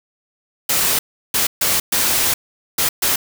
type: noise bursts at uneven times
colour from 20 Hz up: white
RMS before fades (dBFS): -17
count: 6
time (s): 0.69-0.99 / 1.34-1.47 / 1.61-1.8 / 1.92-2.34 / 2.78-2.89 / 3.02-3.16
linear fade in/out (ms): 5
effects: none